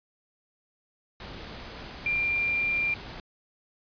sine tone in noise, 2383 Hz, D7, 25 cents sharp, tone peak -24 dBFS, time 2.06-2.94 s, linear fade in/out 2 ms, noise pink, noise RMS -41 dBFS, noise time 1.2-3.2 s, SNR +14 dB, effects resampled to 11025 Hz

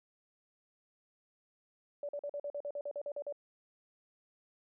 sine tone bursts, 577 Hz, D5, 31 cents flat, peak -36 dBFS, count 13, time 2.03-3.325 s, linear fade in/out 2 ms, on 59 ms, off 44 ms, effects none

